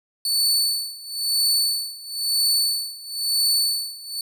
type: tone with tremolo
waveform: sawtooth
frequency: 4482 Hz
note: C#8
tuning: 18 cents sharp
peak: -14 dBFS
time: 0.25-4.21 s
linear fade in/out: 2 ms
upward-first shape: sine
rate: 1 Hz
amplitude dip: 90%
effects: none